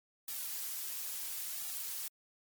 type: noise with flanger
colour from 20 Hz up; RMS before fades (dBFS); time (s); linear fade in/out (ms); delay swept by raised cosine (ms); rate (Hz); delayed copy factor
blue; -40; 0.28-2.08; 2; 1.9 to 6.8; 0.73; -0.55
effects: MP3 96 kbps